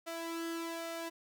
sawtooth tone with flanger, 332.2 Hz, E4, 13 cents sharp, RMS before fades -40 dBFS, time 0.06-1.1 s, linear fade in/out 20 ms, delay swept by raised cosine 1.6 to 2.39 ms, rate 1.2 Hz, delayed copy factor +0.6, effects none

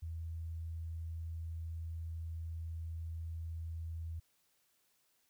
sine tone, 82 Hz, E2, 9 cents flat, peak -39 dBFS, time 0.02-4.2 s, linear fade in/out 10 ms, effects white hiss -75 dBFS RMS until 5.29 s

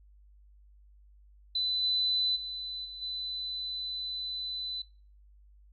sine tone with level steps, 4005 Hz, B7, 23 cents sharp, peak -27 / -25 / -35 / -40 / -33 dBFS, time 1.55-4.82 s, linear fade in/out 5 ms, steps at 1.82 / 2.35 / 2.84 / 3.01 s, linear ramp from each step 20 ms, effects noise-tail reverb RT60 0.4 s tail -22 dB re dry + added 50 Hz sine -55 dBFS peak until 5.72 s

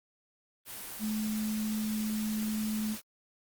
sine tone in noise, 215.6 Hz, A3, 35 cents flat, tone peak -30 dBFS, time 0.99-2.97 s, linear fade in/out 50 ms, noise white, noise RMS -42 dBFS, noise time 0.65-3.02 s, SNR +9 dB, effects Opus 32 kbps

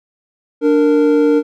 triangle tone pair together, 293.7 / 462.9 Hz, D4 / A#4, 0 / -12 cents, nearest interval minor sixth, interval 788 cents, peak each -10 dBFS, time 0.61-1.43 s, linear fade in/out 50 ms, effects none

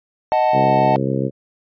triangle chord, D# diminished, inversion none, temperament equal, 622.3 / 740 / 880 Hz, D#5 / F#5 / A5, 0 / 0 / 0 cents, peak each -16 dBFS, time 0.32-0.96 s, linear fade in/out 0 ms
harmonic tone, 67 Hz, C2, 42 cents sharp, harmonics 2 / 3 / 4 / 5 / 6 / 7 / 8, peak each -22 / -24 / -25 / -26 / -27 / -27 / -28 dBFS, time 0.52-1.31 s, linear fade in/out 50 ms
effects resampled to 11025 Hz

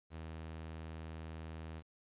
sawtooth tone, 80 Hz, D#2, 49 cents sharp, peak -40 dBFS, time 0.1-1.83 s, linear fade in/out 50 ms, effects resampled to 8000 Hz + 12-bit

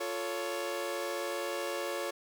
sawtooth chord, F augmented, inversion none, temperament equal with one note detuned, 349.2 / 440 / 558.9 Hz, F4 / A4 / C#5, 0 / 0 / +14 cents, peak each -35 / -36 / -32 dBFS, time 0-2.11 s, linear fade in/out 10 ms, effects none

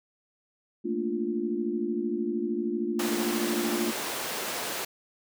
sine chord, Bb major seventh, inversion third, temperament equal, 220 / 233.1 / 293.7 / 349.2 Hz, A3 / Bb3 / D4 / F4, 0 / 0 / 0 / 0 cents, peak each -33 / -33 / -34 / -30 dBFS, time 0.84-3.92 s, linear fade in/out 20 ms
pink high-pass noise, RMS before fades -33 dBFS, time 2.99-4.85 s, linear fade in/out 5 ms, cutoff 340 Hz, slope 12 dB/octave
effects none

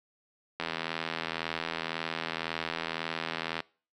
click train, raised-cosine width 0.3 ms, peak -15 dBFS, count 247, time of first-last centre 0.6-3.604 s, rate 81.9 Hz, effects noise-tail reverb RT60 0.4 s tail -24 dB re dry + high-pass 150 Hz 12 dB/octave

